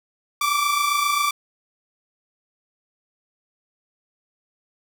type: tone pair together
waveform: sawtooth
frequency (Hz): 1147.2 / 1174.7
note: D6 / D6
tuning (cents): -41 / 0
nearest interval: unison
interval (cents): 41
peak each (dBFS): -20 / -17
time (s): 0.41-1.31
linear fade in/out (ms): 5
effects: none